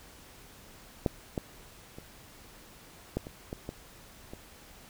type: clicks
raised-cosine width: 2 ms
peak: -12 / -17 / -29 / -16 / -28 / -22 / -23 / -28 dBFS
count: 8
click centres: 1.062 / 1.378 / 1.985 / 3.17 / 3.269 / 3.529 / 3.691 / 4.335 s
effects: pink hiss -53 dBFS RMS until 4.89 s